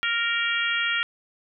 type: harmonic tone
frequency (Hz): 465.9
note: A#4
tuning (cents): -1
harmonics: 3 / 4 / 5 / 6 / 7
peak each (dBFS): -27 / -28 / -29 / -30 / -30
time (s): 0.03-1.03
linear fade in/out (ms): 0
effects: none